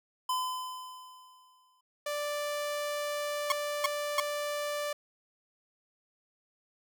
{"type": "tone with exponential decay", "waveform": "square", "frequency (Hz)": 1017, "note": "C6", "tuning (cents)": -50, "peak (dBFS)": -28, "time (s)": [0.29, 1.81], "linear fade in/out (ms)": 5, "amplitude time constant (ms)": 330}
{"type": "tone", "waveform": "sawtooth", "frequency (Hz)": 587.3, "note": "D5", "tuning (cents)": 0, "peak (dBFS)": -28, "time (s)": [2.06, 4.93], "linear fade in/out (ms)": 5}
{"type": "tone bursts", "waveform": "sawtooth", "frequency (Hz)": 1099, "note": "C#6", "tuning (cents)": -15, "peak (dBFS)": -20, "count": 3, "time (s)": [3.5, 4.2], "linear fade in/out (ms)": 2, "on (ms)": 20, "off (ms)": 320}
{"effects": []}